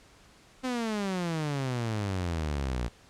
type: exponential sweep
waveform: sawtooth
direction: down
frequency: 261.6 to 57.3 Hz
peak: -25 dBFS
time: 0.63-2.89 s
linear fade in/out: 20 ms
effects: pink hiss -57 dBFS RMS until 3.09 s + low-pass 8000 Hz 12 dB/octave